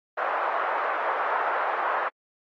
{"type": "band-pass noise", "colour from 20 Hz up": "white", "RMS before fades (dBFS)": -27, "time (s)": [0.17, 2.09], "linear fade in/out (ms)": 10, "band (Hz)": [550, 1400], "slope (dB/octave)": 24, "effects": ["AAC 32 kbps"]}